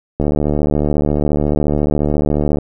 click train, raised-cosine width 2 ms, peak -3 dBFS, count 178, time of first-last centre 0.2-2.585 s, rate 74.2 Hz, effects none

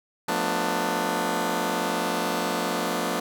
10% pulse chord, B half-diminished seventh, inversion second, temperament just, 177.8 / 222.2 / 246.9 / 296.3 Hz, F3 / A3 / B3 / D4, +31 / +17 / 0 / +15 cents, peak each -22 dBFS, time 0.28-3.2 s, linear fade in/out 5 ms, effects none

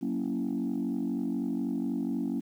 sine chord, F# dominant seventh, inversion none, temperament equal, 185 / 233.1 / 277.2 / 329.6 Hz, F#3 / A#3 / C#4 / E4, 0 / 0 / 0 / 0 cents, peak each -35 / -31 / -31 / -36 dBFS, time 0.01-2.41 s, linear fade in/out 20 ms, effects tanh soft clip ceiling -23 dBFS + 10-bit

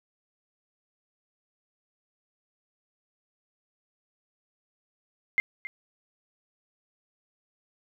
sine tone with echo, 2105 Hz, C7, 10 cents sharp, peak -19 dBFS, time 5.38-5.4 s, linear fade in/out 0 ms, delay 270 ms, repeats 1, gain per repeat -14 dB, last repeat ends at 5.67 s, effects none

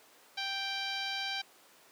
10% pulse tone with low-pass filter, 784 Hz, G5, in tune, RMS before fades -36 dBFS, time 0.37-1.42 s, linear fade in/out 10 ms, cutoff 4600 Hz, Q 1.7, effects pink hiss -59 dBFS RMS until 1.91 s + high-pass 400 Hz 12 dB/octave

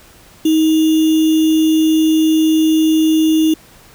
sine tone with sample-and-hold, 316.2 Hz, D#4, 28 cents sharp, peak -9 dBFS, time 0.45-3.54 s, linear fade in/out 5 ms, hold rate 3150 Hz, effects pink hiss -44 dBFS RMS until 3.94 s

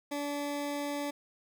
20% pulse tone, 288.3 Hz, D4, 32 cents flat, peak -28 dBFS, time 0.11-1.11 s, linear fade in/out 10 ms, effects none

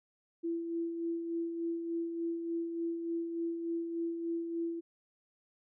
sine tone with tremolo, 335.2 Hz, E4, 29 cents sharp, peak -31 dBFS, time 0.43-4.81 s, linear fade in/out 20 ms, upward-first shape sine, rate 3.4 Hz, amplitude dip 45%, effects none

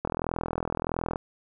click train, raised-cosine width 1 ms, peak -14 dBFS, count 47, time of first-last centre 0.05-1.158 s, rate 41.5 Hz, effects none

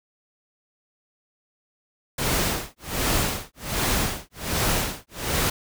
pink noise with tremolo, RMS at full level -22 dBFS, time 2.18-5.5 s, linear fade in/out 5 ms, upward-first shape sine, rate 1.3 Hz, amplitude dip 100%, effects none

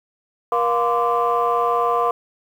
sine tone cluster, 475.2 / 705 / 1031 / 1171 Hz, A#4 / F5 / C6 / D6, +33 / +16 / -26 / -5 cents, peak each -21 dBFS, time 0.52-2.11 s, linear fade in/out 2 ms, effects tanh soft clip ceiling -9 dBFS + 8-bit

